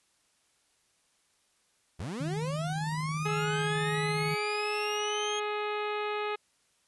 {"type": "linear sweep", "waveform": "30% pulse", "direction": "up", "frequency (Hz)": [65.4, 3273], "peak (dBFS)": -32, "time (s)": [1.99, 5.4], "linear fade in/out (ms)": 10}
{"type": "tone with tremolo", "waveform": "sine", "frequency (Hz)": 155.56, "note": "D#3", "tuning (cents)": 0, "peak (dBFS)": -30, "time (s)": [2.2, 4.35], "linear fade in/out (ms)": 10, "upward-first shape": "square", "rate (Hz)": 18, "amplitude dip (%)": 30}
{"type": "harmonic tone", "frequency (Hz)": 419.2, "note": "G#4", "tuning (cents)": 16, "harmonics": [1, 2, 3, 4, 5, 6, 7, 8, 9, 10], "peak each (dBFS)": [-33, -37, -37, -44, -43, -41, -48, -52, -49, -55], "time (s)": [3.25, 6.36], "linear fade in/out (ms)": 10}
{"effects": ["white hiss -70 dBFS RMS until 6.87 s", "resampled to 24000 Hz"]}